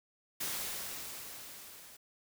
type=noise with level ramp; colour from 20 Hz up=white; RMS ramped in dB=-36 to -54 dBFS; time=0.4-1.97 s; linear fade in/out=10 ms; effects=none